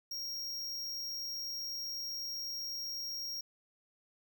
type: tone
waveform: square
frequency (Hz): 5588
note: F8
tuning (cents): 0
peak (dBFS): -38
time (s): 0.11-3.41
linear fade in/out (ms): 5
effects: 11-bit